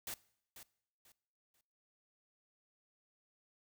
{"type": "noise with echo", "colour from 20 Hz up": "white", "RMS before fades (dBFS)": -43, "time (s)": [0.07, 0.14], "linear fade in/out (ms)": 2, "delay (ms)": 490, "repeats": 3, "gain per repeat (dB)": -11, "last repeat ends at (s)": 1.61, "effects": ["noise-tail reverb RT60 0.7 s tail -21 dB re dry"]}